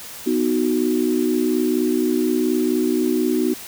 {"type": "chord", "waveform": "sine", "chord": "B major", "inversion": "none", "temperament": "equal", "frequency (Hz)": [246.9, 311.1, 370], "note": ["B3", "D#4", "F#4"], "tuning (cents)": [0, 0, 0], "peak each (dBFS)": -21, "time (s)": [0.26, 3.54], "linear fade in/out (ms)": 10, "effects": ["white hiss -36 dBFS RMS until 3.67 s"]}